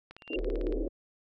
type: click train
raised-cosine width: 0.3 ms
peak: -30 dBFS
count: 12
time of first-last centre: 0.11-0.725 s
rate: 17.9 Hz
type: tone with exponential growth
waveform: sine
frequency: 2777 Hz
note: F7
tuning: 10 cents flat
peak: -31 dBFS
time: 0.18-0.36 s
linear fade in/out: 5 ms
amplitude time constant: 37 ms
type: band-pass noise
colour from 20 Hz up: white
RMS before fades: -34 dBFS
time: 0.3-0.88 s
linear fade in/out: 2 ms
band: 280 to 490 Hz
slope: 48 dB/octave
type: tone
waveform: sine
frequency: 38.89 Hz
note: D#1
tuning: in tune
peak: -31 dBFS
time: 0.35-0.89 s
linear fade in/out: 50 ms
effects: none